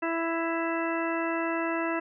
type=harmonic tone; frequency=331.1 Hz; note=E4; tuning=8 cents sharp; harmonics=1 / 2 / 3 / 4 / 5 / 6 / 8; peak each=-30 / -33 / -35 / -36 / -37 / -38 / -39 dBFS; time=0.02-2 s; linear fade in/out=10 ms; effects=none